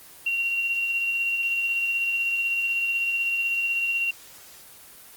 sine tone with tremolo, 2752 Hz, F7, 26 cents flat, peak -21 dBFS, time 0.26-4.11 s, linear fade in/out 5 ms, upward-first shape sine, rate 16 Hz, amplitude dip 30%, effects white hiss -47 dBFS RMS until 5.16 s + Opus 24 kbps

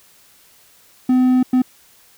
triangle tone bursts at uneven times, 254.2 Hz, C4, 50 cents flat, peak -9 dBFS, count 2, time 1.09-1.43 / 1.53-1.62 s, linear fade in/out 5 ms, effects white hiss -51 dBFS RMS until 2.17 s

